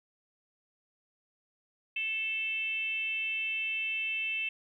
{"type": "tone with frequency modulation", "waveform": "sine", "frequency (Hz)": 2647, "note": "E7", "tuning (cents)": 7, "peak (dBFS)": -30, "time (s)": [1.96, 4.49], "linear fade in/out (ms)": 5, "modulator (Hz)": 456, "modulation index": 0.57, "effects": ["12-bit"]}